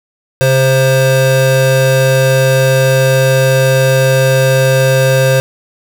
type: tone pair together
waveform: square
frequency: 133.4 / 527 Hz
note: C3 / C5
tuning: +34 / +12 cents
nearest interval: 2 octaves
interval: 2378 cents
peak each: -11 dBFS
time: 0.41-5.4 s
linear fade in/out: 0 ms
effects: none